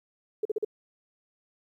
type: tone bursts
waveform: sine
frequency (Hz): 427.4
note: G#4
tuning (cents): +50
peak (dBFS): -24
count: 4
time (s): 0.43-0.648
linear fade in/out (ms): 5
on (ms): 23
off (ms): 42
effects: 11-bit